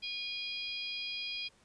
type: harmonic tone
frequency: 816 Hz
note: G#5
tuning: 31 cents flat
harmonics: 3 / 4 / 5 / 6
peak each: -41 / -40 / -47 / -43 dBFS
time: 0.02-1.49 s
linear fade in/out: 20 ms
effects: pink hiss -66 dBFS RMS until 1.64 s + resampled to 22050 Hz